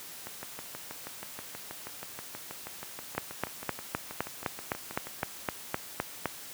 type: two click trains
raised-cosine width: 0.5 ms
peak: -24 / -13 dBFS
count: 32 / 13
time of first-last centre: 0.27-5.23 / 3.18-6.257 s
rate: 6.25 / 3.9 Hz
effects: white hiss -45 dBFS RMS until 6.53 s + high-pass 80 Hz 12 dB/octave